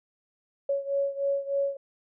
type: beating tone pair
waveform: sine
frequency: 556 / 559.3 Hz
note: C#5 / C#5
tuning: +5 / +15 cents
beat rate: 3.3 Hz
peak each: -27 / -30 dBFS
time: 0.69-1.77 s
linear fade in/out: 5 ms
effects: none